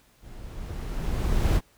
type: noise with level ramp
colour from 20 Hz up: brown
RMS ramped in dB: -43 to -19 dBFS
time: 0.21-1.61 s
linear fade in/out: 50 ms
effects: pink hiss -61 dBFS RMS until 1.77 s